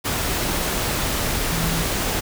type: tone in noise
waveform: sine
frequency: 165.2 Hz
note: E3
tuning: 4 cents sharp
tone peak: -24 dBFS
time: 1.5-1.83 s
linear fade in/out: 20 ms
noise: pink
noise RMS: -23 dBFS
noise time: 0.04-2.21 s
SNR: -4 dB
effects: none